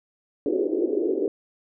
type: band-pass noise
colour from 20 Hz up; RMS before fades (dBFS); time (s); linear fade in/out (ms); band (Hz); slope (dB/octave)
white; -24; 0.46-1.28; 2; 310 to 450; 48
effects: none